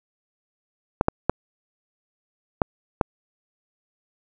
clicks, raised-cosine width 1 ms, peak -3 dBFS, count 5, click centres 1.011 / 1.084 / 1.296 / 2.618 / 3.012 s, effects none

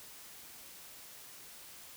silence, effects white hiss -52 dBFS RMS until 1.96 s

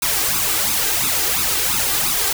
white noise with flanger, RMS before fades -19 dBFS, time 0.02-2.33 s, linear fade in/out 5 ms, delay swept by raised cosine 0.79 to 2.59 ms, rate 2.9 Hz, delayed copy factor +0.75, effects none

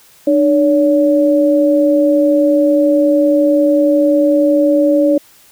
sine tone pair together, 300.9 / 568 Hz, D4 / C#5, +42 / +42 cents, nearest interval major seventh, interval 1100 cents, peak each -11 dBFS, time 0.27-5.18 s, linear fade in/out 5 ms, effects white hiss -46 dBFS RMS until 5.51 s

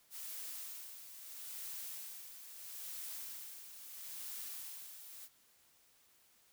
blue noise with tremolo, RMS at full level -45 dBFS, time 0.1-5.29 s, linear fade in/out 50 ms, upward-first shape sine, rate 0.76 Hz, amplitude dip 60%, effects white hiss -69 dBFS RMS until 6.52 s

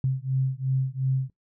sine beating tone pair, 130.81 / 133.61 Hz, C3 / C3, 0 / +37 cents, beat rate 2.8 Hz, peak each -26 dBFS, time 0.04-1.3 s, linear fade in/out 2 ms, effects noise-tail reverb RT60 0.1 s tail -17 dB re dry

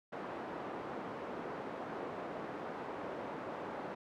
pink band-pass noise, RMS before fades -43 dBFS, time 0.12-3.95 s, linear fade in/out 10 ms, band 290 to 1100 Hz, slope 12 dB/octave, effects none

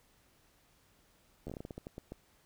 slowing click train, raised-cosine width 2 ms, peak -29 dBFS, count 13, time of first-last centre 1.47-2.12 s, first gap 12 ms, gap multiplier 1.25, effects pink hiss -68 dBFS RMS until 2.45 s

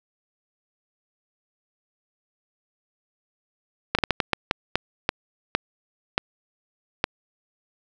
slowing click train, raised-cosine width 0.3 ms, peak -3 dBFS, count 12, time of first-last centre 3.95-7.041 s, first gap 37 ms, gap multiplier 1.37, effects none

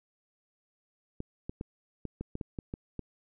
clicks, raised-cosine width 3 ms, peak -23 dBFS, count 10, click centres 1.204 / 1.495 / 1.611 / 2.053 / 2.21 / 2.354 / 2.412 / 2.588 / 2.739 / 2.993 s, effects none

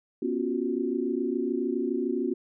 sine tone cluster, 243.2 / 275.6 / 348.6 / 375.7 Hz, B3 / C#4 / F4 / F#4, -26 / -10 / -3 / +26 cents, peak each -31 dBFS, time 0.22-2.34 s, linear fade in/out 5 ms, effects none

